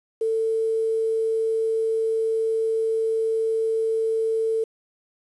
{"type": "tone with quantisation", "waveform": "sine", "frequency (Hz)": 446.5, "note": "A4", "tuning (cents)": 25, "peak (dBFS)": -20, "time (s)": [0.21, 4.64], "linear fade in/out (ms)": 5, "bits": 8, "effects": ["resampled to 24000 Hz"]}